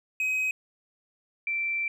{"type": "tone pair in turn", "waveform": ["triangle", "sine"], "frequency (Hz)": [2529, 2343], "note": ["D#7", "D7"], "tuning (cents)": [28, -5], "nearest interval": "minor second", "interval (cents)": 133, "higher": "first", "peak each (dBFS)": [-23, -26], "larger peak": "first", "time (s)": [[0.2, 0.51], [1.47, 1.88]], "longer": "second", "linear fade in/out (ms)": 2, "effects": []}